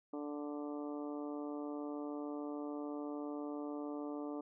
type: harmonic tone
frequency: 146.83 Hz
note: D3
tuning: in tune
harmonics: 2 / 3 / 4 / 5 / 6 / 7 / 8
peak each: -41 / -47 / -49 / -53 / -55 / -58 / -55 dBFS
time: 0.13-4.41 s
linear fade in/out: 5 ms
effects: none